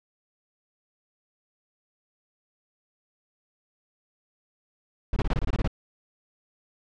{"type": "noise bursts", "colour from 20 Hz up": "brown", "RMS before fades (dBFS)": -24, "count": 10, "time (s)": [5.13, 5.676], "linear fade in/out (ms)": 2, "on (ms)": 33, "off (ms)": 24, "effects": ["low-pass 4000 Hz 12 dB/octave"]}